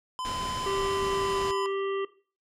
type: tone with pitch glide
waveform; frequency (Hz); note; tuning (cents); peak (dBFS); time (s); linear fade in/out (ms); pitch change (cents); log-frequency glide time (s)
square; 1019 to 1009; C6 to B5; -46 to +37; -32; 0.19-1.66; 0; -17; 0.86-1.44
type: noise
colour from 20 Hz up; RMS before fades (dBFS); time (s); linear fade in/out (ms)
pink; -37; 0.25-1.51; 0
type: harmonic tone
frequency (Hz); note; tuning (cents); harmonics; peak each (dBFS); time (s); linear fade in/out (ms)
392; G4; 0; 1 / 3 / 5 / 7 / 8; -28 / -36 / -42 / -45 / -47; 0.66-2.05; 5
effects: noise-tail reverb RT60 0.4 s tail -17 dB re dry + low-pass 8000 Hz 12 dB/octave